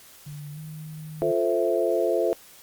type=tone with pitch glide; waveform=sine; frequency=146.83 to 155.29 Hz; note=D3 to D#3; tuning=0 to -3 cents; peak=-35 dBFS; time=0.26-1.32 s; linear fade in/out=10 ms; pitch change=+97 cents; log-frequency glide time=0.52-0.59 s
type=chord; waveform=sine; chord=F major seventh; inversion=none; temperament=equal; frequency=349.2 / 440 / 523.3 / 659.3 Hz; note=F4 / A4 / C5 / E5; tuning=0 / 0 / 0 / 0 cents; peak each=-26 dBFS; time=1.22-2.33 s; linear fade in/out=0 ms
effects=white hiss -50 dBFS RMS until 2.62 s + Opus 48 kbps